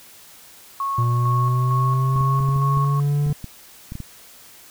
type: tone with tremolo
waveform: sine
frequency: 1100 Hz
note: C#6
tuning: 14 cents flat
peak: -21 dBFS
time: 0.8-3 s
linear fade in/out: 2 ms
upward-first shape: square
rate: 2.2 Hz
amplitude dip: 40%
type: linear sweep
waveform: triangle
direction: up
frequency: 118.1 to 146.83 Hz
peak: -15 dBFS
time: 0.98-3.33 s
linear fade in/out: 5 ms
type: clicks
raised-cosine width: 5 ms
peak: -19 dBFS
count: 12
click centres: 2.161 / 2.209 / 2.405 / 2.489 / 2.562 / 2.772 / 3.265 / 3.3 / 3.443 / 3.921 / 3.954 / 4.003 s
effects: white hiss -46 dBFS RMS until 4.7 s